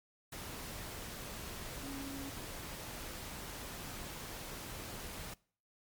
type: tone in noise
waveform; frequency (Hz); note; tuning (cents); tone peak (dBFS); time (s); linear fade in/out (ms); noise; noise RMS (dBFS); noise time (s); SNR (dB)
sine; 275.3; C#4; -12; -43; 1.83-2.3; 5; pink; -45; 0.32-5.34; -1
effects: noise-tail reverb RT60 0.5 s tail -24 dB re dry + MP3 96 kbps